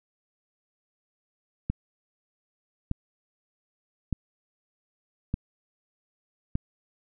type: click train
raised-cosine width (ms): 5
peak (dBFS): -14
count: 5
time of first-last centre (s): 1.7-6.554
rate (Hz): 0.824
effects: none